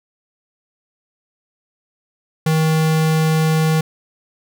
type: tone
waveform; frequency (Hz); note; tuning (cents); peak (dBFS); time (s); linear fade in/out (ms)
square; 158.3; D#3; +30; -14; 2.46-3.81; 5
effects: none